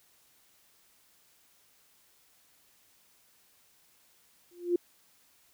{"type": "tone with exponential growth", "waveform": "sine", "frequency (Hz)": 350.2, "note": "F4", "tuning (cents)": 5, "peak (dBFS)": -20, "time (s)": [4.51, 4.76], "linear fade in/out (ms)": 5, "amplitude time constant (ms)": 54, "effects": ["white hiss -65 dBFS RMS until 5.53 s"]}